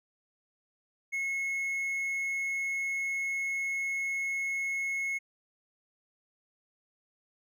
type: tone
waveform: triangle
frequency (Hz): 2178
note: C#7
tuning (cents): -31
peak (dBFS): -28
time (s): 1.12-5.19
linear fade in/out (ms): 20
effects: none